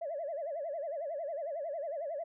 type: tone with vibrato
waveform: sine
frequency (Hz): 614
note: D#5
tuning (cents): -23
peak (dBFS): -34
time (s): 0.01-2.24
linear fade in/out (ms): 10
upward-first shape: sine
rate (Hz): 11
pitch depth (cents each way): 190
effects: tanh soft clip ceiling -30 dBFS